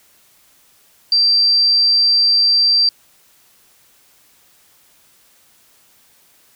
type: tone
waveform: sine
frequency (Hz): 4699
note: D8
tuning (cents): 0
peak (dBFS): -10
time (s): 1.12-2.89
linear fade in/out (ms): 2
effects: white hiss -53 dBFS RMS until 6.55 s